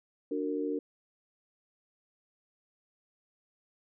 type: chord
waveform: sine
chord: D augmented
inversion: none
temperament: just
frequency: 293.7 / 367.1 / 458.9 Hz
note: D4 / F#4 / A#4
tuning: 0 / -14 / -27 cents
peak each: -33 / -37 / -34 dBFS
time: 0.31-0.79 s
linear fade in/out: 5 ms
effects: none